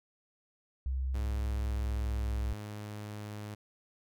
sine tone with pitch glide, 65.41 to 63 Hz, C2 to B1, 0 to +35 cents, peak -30 dBFS, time 0.86-2.53 s, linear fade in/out 0 ms, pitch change -65 cents, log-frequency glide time 1.28-2.37 s
sawtooth tone, 104.9 Hz, G#2, 18 cents sharp, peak -36 dBFS, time 1.14-3.55 s, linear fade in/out 10 ms
effects none

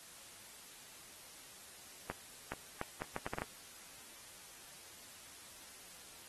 accelerating click train, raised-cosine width 0.5 ms, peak -23 dBFS, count 9, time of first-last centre 2.1-3.419 s, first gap 420 ms, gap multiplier 0.7, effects white hiss -55 dBFS RMS until 6.28 s + AAC 32 kbps

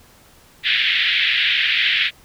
white band-pass noise, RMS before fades -18 dBFS, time 0.63-2.11 s, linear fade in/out 50 ms, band 1700 to 3600 Hz, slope 48 dB/octave, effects pink hiss -50 dBFS RMS until 2.24 s

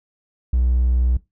triangle tone, 61.74 Hz, B1, in tune, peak -12 dBFS, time 0.53-1.17 s, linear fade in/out 5 ms, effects noise-tail reverb RT60 0.2 s tail -21 dB re dry + tanh soft clip ceiling -8 dBFS

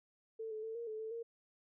sine tone with pitch steps, 445.9 / 433.3 / 445.8 / 468 / 434.3 / 441 / 463.1 Hz, A4 / A4 / A4 / A#4 / A4 / A4 / A#4, +23 / -27 / +23 / +7 / -23 / +4 / -11 cents, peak -40 dBFS, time 0.39-1.23 s, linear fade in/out 10 ms, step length 120 ms, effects none

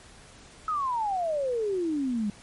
sine exponential sweep, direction down, 1302 to 199.8 Hz, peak -25 dBFS, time 0.68-2.3 s, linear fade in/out 2 ms, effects pink hiss -51 dBFS RMS until 2.42 s + MP3 48 kbps

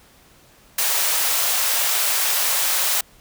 white high-pass noise, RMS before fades -20 dBFS, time 0.78-3.01 s, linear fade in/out 5 ms, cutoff 530 Hz, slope 24 dB/octave, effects pink hiss -52 dBFS RMS until 3.2 s

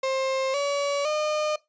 35% pulse tone with pitch steps, 530 / 568 / 608.8 Hz, C5 / C#5 / D#5, +22 / +42 / -38 cents, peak -22 dBFS, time 0.03-1.56 s, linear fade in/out 5 ms, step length 510 ms, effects noise-tail reverb RT60 0.2 s tail -20 dB re dry + resampled to 16000 Hz

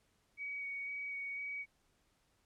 sine tone with vibrato, 2252 Hz, C#7, 27 cents sharp, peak -39 dBFS, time 0.37-1.66 s, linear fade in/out 50 ms, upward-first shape square, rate 2 Hz, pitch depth 10 cents each way, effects pink hiss -75 dBFS RMS until 2.45 s + low-pass 11000 Hz 12 dB/octave

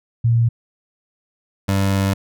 sine / 25% pulse tone pair in turn, 116.54 / 97.7 Hz, A#2 / G2, 0 / -5 cents, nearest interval minor third, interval 305 cents, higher first, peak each -12 dBFS, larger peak neither, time 0.24-0.49 / 1.68-2.14 s, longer second, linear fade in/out 10 ms, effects none

